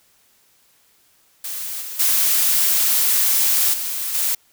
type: noise with level steps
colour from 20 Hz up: blue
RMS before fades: -28 / -31 / -17 / -25 / -20 dBFS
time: 1.44-4.35 s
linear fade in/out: 5 ms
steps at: 1.81 / 1.99 / 3.73 / 4.14 s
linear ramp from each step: 10 ms
effects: white hiss -58 dBFS RMS until 4.52 s